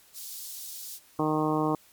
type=high-pass noise; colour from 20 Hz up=white; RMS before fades=-40 dBFS; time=0.13-1 s; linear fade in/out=50 ms; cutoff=3900 Hz; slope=24 dB/octave
type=harmonic tone; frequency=154.4 Hz; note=D#3; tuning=13 cents flat; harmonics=1 / 2 / 3 / 4 / 5 / 6 / 7 / 8; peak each=-32 / -27 / -31 / -35 / -33 / -35 / -32 / -41 dBFS; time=1.19-1.75 s; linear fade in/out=2 ms
effects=white hiss -58 dBFS RMS until 1.92 s + MP3 96 kbps

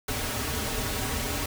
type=noise with comb filter; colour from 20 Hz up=pink; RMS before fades=-30 dBFS; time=0.08-1.46 s; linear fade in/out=5 ms; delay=5.8 ms; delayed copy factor=-1; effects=none

